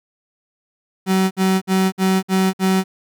35% pulse tone bursts, 189.2 Hz, F#3, 39 cents sharp, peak -12 dBFS, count 6, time 1.06-2.84 s, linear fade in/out 50 ms, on 250 ms, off 56 ms, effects none

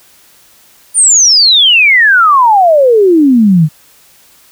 sine exponential sweep, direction down, 9400 to 146.83 Hz, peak -3 dBFS, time 0.94-3.69 s, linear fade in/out 50 ms, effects white hiss -44 dBFS RMS until 4.51 s

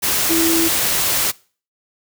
sine tone in noise, 329.6 Hz, E4, in tune, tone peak -16 dBFS, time 0.29-0.69 s, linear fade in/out 20 ms, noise white, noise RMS -18 dBFS, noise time 0.02-1.32 s, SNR -1 dB, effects noise-tail reverb RT60 0.4 s tail -23 dB re dry

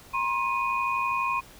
sine tone cluster, 954 / 1066 / 2479 Hz, A#5 / C6 / D#7, +40 / +32 / -7 cents, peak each -32 / -26 / -30 dBFS, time 0.13-1.41 s, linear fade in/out 20 ms, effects pink hiss -50 dBFS RMS until 1.59 s

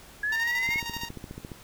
sine linear sweep, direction up, 1661.2 to 2200 Hz, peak -25 dBFS, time 0.23-0.8 s, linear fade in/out 5 ms
10% pulse tone with tremolo, 932.3 Hz, A#5, in tune, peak -23 dBFS, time 0.32-1.09 s, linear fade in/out 5 ms, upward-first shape square, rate 13 Hz, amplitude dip 55%
click train, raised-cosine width 3 ms, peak -25 dBFS, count 13, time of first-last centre 0.69-1.518 s, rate 14.5 Hz
effects pink hiss -50 dBFS RMS until 1.63 s

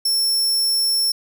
sawtooth tone, 5400 Hz, E8, 41 cents sharp, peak -14 dBFS, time 0.05-1.12 s, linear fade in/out 5 ms, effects none

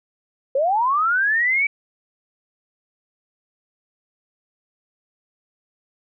sine linear sweep, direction up, 514 to 2306 Hz, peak -16 dBFS, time 0.55-1.67 s, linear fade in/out 5 ms, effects none

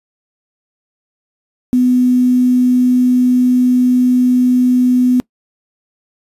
sine tone with quantisation, 250.1 Hz, B3, 22 cents sharp, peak -8 dBFS, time 1.73-5.2 s, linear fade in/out 0 ms, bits 6, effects noise-tail reverb RT60 0.1 s tail -23 dB re dry + resampled to 32000 Hz

